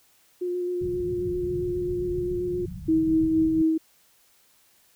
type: tone with vibrato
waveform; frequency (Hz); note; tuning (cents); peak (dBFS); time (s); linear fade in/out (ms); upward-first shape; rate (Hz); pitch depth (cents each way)
sine; 357; F4; +38; -25; 0.41-2.66; 10; square; 7.5; 12
type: low-pass noise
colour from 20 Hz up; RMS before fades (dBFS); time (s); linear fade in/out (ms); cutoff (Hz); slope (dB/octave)
white; -36; 0.81-3.62; 2; 190; 96
type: tone with tremolo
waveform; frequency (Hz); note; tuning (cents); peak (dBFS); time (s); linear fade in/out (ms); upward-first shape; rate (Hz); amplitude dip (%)
sine; 319.8; D#4; +48; -17; 2.88-3.78; 10; sine; 4.3; 35
effects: white hiss -61 dBFS RMS until 4.95 s